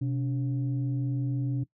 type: tone pair together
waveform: sine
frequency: 127.84 / 287 Hz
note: C3 / D4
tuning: -40 / -40 cents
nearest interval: octave + major second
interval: 1400 cents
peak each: -26 / -32 dBFS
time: 0.01-1.64 s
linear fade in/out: 10 ms
effects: noise-tail reverb RT60 0.1 s tail -19 dB re dry + tanh soft clip ceiling -21 dBFS